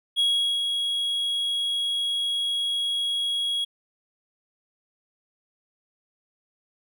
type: tone with ADSR envelope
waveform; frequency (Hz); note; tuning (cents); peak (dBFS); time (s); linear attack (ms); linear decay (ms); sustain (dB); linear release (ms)
triangle; 3316; G#7; -3; -17; 0.16-3.65; 32; 410; -5; 12
effects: none